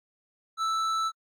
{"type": "tone with hard clipping", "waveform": "triangle", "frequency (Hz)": 1318.5, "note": "E6", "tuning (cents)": 0, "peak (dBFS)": -27, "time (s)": [0.57, 1.12], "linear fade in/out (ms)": 50, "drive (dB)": 13, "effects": ["AAC 64 kbps"]}